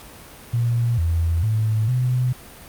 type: tone with pitch steps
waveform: sine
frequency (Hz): 118.4 / 83.2 / 109.4 / 125.9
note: A#2 / E2 / A2 / B2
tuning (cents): +27 / +17 / -9 / +34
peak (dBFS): -17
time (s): 0.53-2.33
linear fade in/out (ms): 10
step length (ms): 450
effects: pink hiss -42 dBFS RMS until 2.68 s + Opus 48 kbps